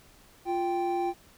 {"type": "tone pair together", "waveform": "triangle", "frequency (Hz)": [349.2, 783.9], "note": ["F4", "G5"], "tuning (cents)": [0, 0], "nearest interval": "octave + major second", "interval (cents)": 1400, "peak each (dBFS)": -27, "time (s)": [0.45, 1.14], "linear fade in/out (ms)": 50, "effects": ["pink hiss -57 dBFS RMS until 1.37 s"]}